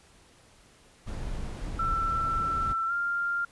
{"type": "noise", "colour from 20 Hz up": "brown", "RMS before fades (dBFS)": -34, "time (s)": [1.06, 2.74], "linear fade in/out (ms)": 20}
{"type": "tone with pitch glide", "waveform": "sine", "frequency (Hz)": [1339, 1395.1], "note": ["E6", "F6"], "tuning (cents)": [27, -2], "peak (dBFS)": -26, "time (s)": [1.79, 3.45], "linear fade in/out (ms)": 5, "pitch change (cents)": 71, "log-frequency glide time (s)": [2.87, 2.92]}
{"effects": ["pink hiss -58 dBFS RMS until 3.51 s", "resampled to 24000 Hz"]}